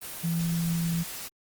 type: tone in noise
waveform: sine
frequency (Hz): 167.5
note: E3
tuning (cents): +28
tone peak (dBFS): -25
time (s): 0.23-1.04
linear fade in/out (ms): 20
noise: white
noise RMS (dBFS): -38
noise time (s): 0.01-1.29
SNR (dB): +10
effects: Opus 24 kbps